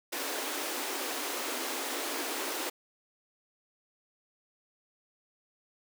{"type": "high-pass noise", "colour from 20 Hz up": "pink", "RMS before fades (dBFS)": -35, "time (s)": [0.12, 2.7], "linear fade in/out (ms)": 10, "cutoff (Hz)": 260, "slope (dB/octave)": 96, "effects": []}